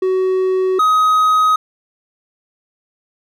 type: tone pair in turn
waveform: triangle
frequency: 374.6 / 1260 Hz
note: F#4 / D#6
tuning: +21 / +21 cents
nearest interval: octave + major sixth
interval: 2100 cents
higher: second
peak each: -11 / -8 dBFS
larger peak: second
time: 0.02-0.79 / 0.79-1.56 s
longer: neither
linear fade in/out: 5 ms
effects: none